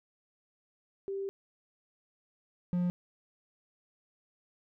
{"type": "tone pair in turn", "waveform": ["sine", "triangle"], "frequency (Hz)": [392, 177.46], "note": ["G4", "F3"], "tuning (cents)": [0, 28], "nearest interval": "octave + major second", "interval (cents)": 1372, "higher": "first", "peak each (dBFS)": [-33, -25], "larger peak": "second", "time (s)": [[1.08, 1.29], [2.73, 2.9]], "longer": "first", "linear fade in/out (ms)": 0, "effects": []}